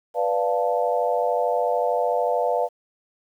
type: chord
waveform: sine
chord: B half-diminished seventh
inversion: none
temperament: equal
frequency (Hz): 493.9 / 587.3 / 698.5 / 880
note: B4 / D5 / F5 / A5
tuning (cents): 0 / 0 / 0 / 0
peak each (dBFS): -24 / -25 / -24 / -28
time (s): 0.14-2.69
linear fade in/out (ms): 50
effects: 9-bit